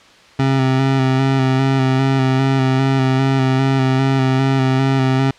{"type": "tone with vibrato", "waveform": "25% pulse", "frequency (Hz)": 133, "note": "C3", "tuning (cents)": 29, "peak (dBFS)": -9, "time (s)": [0.39, 5.31], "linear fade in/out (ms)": 5, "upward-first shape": "square", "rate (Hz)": 2.5, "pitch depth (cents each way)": 22, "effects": ["white hiss -45 dBFS RMS until 5.38 s", "low-pass 4000 Hz 12 dB/octave"]}